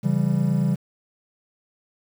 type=chord; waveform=triangle; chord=C# diminished; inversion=none; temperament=equal with one note detuned; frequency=138.59 / 167.6 / 196 Hz; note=C#3 / E3 / G3; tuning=0 / +29 / 0 cents; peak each=-21 dBFS; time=0.03-0.76 s; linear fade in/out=20 ms; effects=8-bit